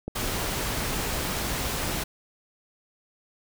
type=click; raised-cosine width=2 ms; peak=-18 dBFS; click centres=0.08 s
type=noise; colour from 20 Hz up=pink; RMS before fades=-29 dBFS; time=0.15-2.04 s; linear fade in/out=10 ms
effects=none